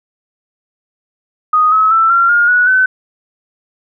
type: tone with pitch steps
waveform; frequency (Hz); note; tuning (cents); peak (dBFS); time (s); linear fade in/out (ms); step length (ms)
sine; 1244.5 / 1286.2 / 1329.2 / 1373.7 / 1419.7 / 1467.2 / 1516.3; D#6 / E6 / E6 / F6 / F6 / F#6 / F#6; 0 / -43 / +14 / -29 / +28 / -15 / +42; -7; 1.53-2.86; 5; 190
effects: none